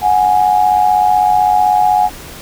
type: tone pair together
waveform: sine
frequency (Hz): 734.7 / 830.6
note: F#5 / G#5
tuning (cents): -12 / 0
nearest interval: major second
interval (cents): 212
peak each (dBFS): -11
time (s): 0.01-2.1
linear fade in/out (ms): 50
effects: pink hiss -32 dBFS RMS until 2.41 s